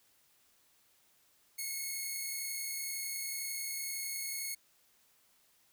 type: tone pair together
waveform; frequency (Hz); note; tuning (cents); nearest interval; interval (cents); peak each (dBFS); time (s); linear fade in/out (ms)
5% pulse; 2158 / 2189; C#7 / C#7; -47 / -22; unison; 25; -35 / -27; 1.58-4.55; 10
effects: white hiss -69 dBFS RMS until 5.72 s